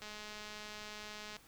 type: click train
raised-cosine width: 0.2 ms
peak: -30 dBFS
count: 285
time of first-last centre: 0.02-1.366 s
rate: 211 Hz
effects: pink hiss -61 dBFS RMS until 1.47 s